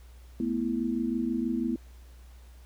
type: chord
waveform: sine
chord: A suspended second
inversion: none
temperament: equal with one note detuned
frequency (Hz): 220 / 246.2 / 329.6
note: A3 / B3 / E4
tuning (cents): 0 / -5 / 0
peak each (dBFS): -32 / -29 / -32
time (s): 0.4-1.76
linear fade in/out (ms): 2
effects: added 61 Hz sine -47 dBFS peak until 2.65 s + pink hiss -61 dBFS RMS until 2.65 s